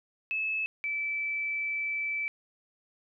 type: tone pair in turn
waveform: sine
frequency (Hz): 2600 / 2316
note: E7 / D7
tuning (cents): -24 / -25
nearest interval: major second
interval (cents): 201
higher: first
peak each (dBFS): -28 / -29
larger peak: first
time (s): 0.31-0.66 / 0.84-2.28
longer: second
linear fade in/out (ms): 0
effects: none